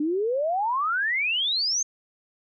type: exponential sweep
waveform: sine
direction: up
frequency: 288.6 to 6500 Hz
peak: -22 dBFS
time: 0-1.83 s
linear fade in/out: 5 ms
effects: none